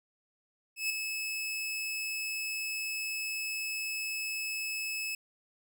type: tone with ADSR envelope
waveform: sawtooth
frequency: 2596 Hz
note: E7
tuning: 27 cents flat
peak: -24 dBFS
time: 0.76-5.15 s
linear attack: 140 ms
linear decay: 3 ms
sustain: -6 dB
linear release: 3 ms
effects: none